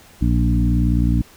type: harmonic tone with a mistuned harmonic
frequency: 59.1 Hz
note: A#1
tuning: 24 cents sharp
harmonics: 1 / 2 / 3 / 4 / 5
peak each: -17 / -20 / -22 / -23 / -24 dBFS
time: 0.21-1.22 s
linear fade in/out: 10 ms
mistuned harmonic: 2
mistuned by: -18 cents
effects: pink hiss -47 dBFS RMS until 1.36 s